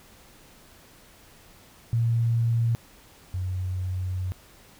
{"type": "tone pair in turn", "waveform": "sine", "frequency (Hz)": [116.1, 92.15], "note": ["A#2", "F#2"], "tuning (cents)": [-7, -7], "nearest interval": "major third", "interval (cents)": 400, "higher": "first", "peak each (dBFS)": [-20, -26], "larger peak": "first", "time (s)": [[1.93, 2.75], [3.34, 4.32]], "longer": "second", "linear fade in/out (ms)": 0, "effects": ["pink hiss -53 dBFS RMS until 4.79 s"]}